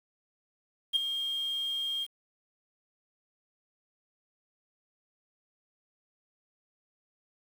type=tone with ADSR envelope; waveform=sine; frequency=3219 Hz; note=G7; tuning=45 cents sharp; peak=-18 dBFS; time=0.93-2.07 s; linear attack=32 ms; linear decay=6 ms; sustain=-12 dB; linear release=43 ms; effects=tanh soft clip ceiling -20 dBFS + 8-bit